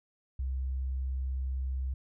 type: tone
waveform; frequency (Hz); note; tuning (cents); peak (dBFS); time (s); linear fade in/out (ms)
sine; 65.41; C2; 0; -30; 0.39-1.94; 5
effects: none